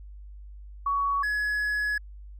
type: tone pair in turn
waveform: sine / triangle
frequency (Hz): 1123 / 1689.3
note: C#6 / G#6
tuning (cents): +22 / +29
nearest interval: perfect fifth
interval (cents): 707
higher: second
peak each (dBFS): -23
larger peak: neither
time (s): 0.86-1.23 / 1.23-1.98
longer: second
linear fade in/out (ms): 5
effects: added 50 Hz sine -41 dBFS peak until 2.39 s